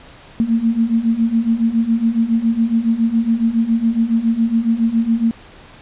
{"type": "beating tone pair", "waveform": "sine", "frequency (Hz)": [224.2, 231.4], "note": ["A3", "A#3"], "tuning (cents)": [33, -13], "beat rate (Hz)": 7.2, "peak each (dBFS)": [-18, -15], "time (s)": [0.4, 5.31], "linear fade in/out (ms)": 0, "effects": ["pink hiss -42 dBFS RMS until 5.81 s", "resampled to 8000 Hz"]}